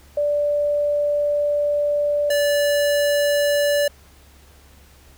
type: tone pair in turn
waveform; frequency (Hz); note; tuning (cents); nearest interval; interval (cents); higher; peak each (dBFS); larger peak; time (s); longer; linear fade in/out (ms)
sine / square; 585 / 580; D5 / D5; -7 / -22; unison; 15; first; -17; neither; 0.17-2.3 / 2.3-3.88; first; 5
effects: added 70 Hz sine -49 dBFS peak until 5.17 s + pink hiss -52 dBFS RMS until 5.17 s